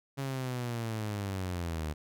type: linear sweep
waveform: sawtooth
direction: down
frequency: 138.59 to 74.6 Hz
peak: -29 dBFS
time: 0.17-1.94 s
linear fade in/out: 20 ms
effects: none